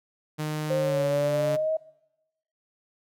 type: tone with pitch glide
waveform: sawtooth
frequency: 153 to 144.41 Hz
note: D#3 to D3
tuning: -29 to -29 cents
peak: -24 dBFS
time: 0.38-1.57 s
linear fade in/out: 20 ms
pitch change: -100 cents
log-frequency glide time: 0.78-1.04 s
type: linear sweep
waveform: sine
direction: up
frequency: 523.3 to 639 Hz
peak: -23 dBFS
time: 0.7-1.77 s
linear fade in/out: 5 ms
effects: noise-tail reverb RT60 0.9 s tail -22 dB re dry